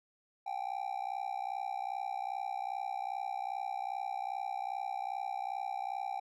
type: tone with amplitude modulation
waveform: triangle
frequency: 784 Hz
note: G5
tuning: in tune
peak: -29 dBFS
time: 0.46-6.2 s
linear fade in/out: 10 ms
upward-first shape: sine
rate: 62.5 Hz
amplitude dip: 100%
effects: none